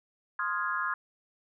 sine chord, F minor seventh, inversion second, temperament equal with one note detuned, 1046.5 / 1244.5 / 1406.6 / 1661.2 Hz, C6 / Eb6 / F6 / Ab6, 0 / 0 / +12 / 0 cents, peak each -34 dBFS, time 0.39-0.94 s, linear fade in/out 2 ms, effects none

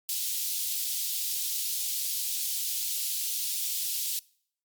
white high-pass noise, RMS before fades -31 dBFS, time 0.09-4.19 s, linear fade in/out 0 ms, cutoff 3200 Hz, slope 24 dB/octave, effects noise-tail reverb RT60 0.6 s tail -24 dB re dry + Opus 48 kbps

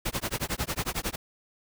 pink noise with tremolo, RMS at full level -28 dBFS, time 0.05-1.16 s, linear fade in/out 10 ms, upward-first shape sine, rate 11 Hz, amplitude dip 100%, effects none

